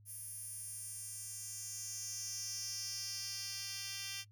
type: tone with high-pass filter sweep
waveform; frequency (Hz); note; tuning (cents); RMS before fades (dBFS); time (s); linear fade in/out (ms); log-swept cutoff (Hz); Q
10% pulse; 393.4; G4; +6; -44; 0.05-4.25; 50; 11000 to 3600; 3
effects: noise-tail reverb RT60 0.1 s tail -22 dB re dry + added 104 Hz sine -59 dBFS peak until 4.31 s